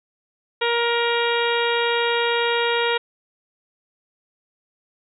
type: harmonic tone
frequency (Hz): 471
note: A#4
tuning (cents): +18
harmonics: 1 / 2 / 3 / 4 / 5 / 6 / 7 / 8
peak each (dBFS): -22 / -25 / -27 / -28 / -29 / -30 / -30 / -31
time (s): 0.61-2.98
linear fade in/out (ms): 10
effects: none